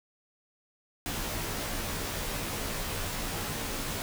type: noise with comb filter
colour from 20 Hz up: pink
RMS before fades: -34 dBFS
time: 1.06-4.02 s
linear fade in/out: 0 ms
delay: 16 ms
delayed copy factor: -1
effects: none